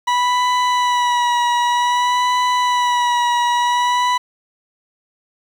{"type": "tone with vibrato", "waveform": "40% pulse", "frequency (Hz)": 978, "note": "B5", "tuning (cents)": -17, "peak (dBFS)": -13, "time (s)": [0.07, 4.18], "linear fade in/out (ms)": 10, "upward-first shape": "sine", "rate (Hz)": 0.53, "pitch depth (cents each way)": 26, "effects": ["low-pass 5000 Hz 12 dB/octave", "7-bit"]}